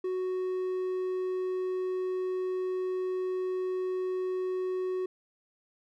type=tone; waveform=triangle; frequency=370 Hz; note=F#4; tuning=in tune; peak=-27 dBFS; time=0.04-5.06 s; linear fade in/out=5 ms; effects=none